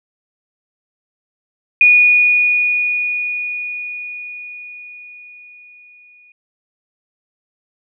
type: tone with exponential decay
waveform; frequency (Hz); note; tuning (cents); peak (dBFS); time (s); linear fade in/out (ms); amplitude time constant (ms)
sine; 2457; D#7; -22; -5; 1.81-6.32; 2; 980
effects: none

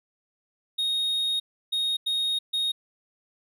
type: tone bursts at uneven times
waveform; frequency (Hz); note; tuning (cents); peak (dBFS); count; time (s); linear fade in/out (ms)
triangle; 3729; A#7; 0; -22; 4; 0.78-1.4 / 1.72-1.97 / 2.06-2.39 / 2.53-2.72; 10
effects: none

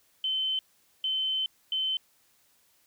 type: tone bursts at uneven times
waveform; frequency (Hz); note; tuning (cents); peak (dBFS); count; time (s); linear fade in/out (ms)
sine; 3070; G7; -37; -26; 3; 0.24-0.59 / 1.04-1.46 / 1.72-1.97; 2
effects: white hiss -66 dBFS RMS until 2.86 s

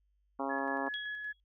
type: harmonic tone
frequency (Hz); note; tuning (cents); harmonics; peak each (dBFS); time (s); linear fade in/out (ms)
136.9; C#3; -21; 2 / 3 / 4 / 5 / 6 / 7 / 8 / 9 / 10; -38 / -43 / -41 / -41 / -40 / -41 / -42 / -49 / -50; 0.39-0.89; 10
type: tone with tremolo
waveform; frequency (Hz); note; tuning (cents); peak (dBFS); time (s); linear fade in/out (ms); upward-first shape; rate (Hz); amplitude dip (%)
sine; 1695; G#6; +35; -36; 0.49-1.33; 20; square; 5.3; 30
type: tone with exponential decay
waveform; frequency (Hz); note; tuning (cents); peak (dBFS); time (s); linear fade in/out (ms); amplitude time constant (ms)
sine; 3322; G#7; 0; -36; 0.94-1.4; 0; 100
effects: added 50 Hz sine -70 dBFS peak until 1.44 s

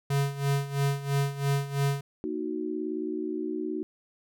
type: tone with tremolo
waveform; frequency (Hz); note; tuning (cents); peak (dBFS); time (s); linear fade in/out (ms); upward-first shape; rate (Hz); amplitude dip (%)
square; 140; C#3; +18; -23; 0.1-2.01; 5; sine; 3; 80
type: chord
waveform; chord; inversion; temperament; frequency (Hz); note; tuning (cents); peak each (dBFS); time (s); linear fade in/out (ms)
sine; D# minor; second; equal; 233.1 / 311.1 / 370; A#3 / D#4 / F#4; 0 / 0 / 0; -37 / -32 / -33; 2.24-3.83; 0
effects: none

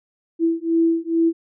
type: beating tone pair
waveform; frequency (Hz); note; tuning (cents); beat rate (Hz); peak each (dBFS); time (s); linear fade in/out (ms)
sine; 329.6 / 331.9; E4 / E4; 0 / +12; 2.3; -19; 0.39-1.33; 50
effects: none

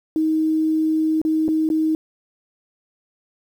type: tone with dropouts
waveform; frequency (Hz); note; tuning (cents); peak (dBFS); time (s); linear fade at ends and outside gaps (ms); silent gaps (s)
sine; 315.1; D#4; +22; -16; 0.16-1.95; 1; 1.216-1.25 / 1.481-1.487 / 1.69-1.701
effects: 8-bit

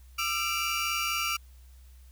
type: tone cluster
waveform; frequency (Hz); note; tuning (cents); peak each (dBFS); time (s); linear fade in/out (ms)
30% pulse; 1204 / 1345 / 2344 / 2853; D6 / E6 / D7 / F7; +43 / +34 / -4 / +36; -34 / -29 / -31 / -31; 0.18-1.37; 10
effects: added 63 Hz sine -49 dBFS peak until 2.11 s + white hiss -64 dBFS RMS until 2.11 s

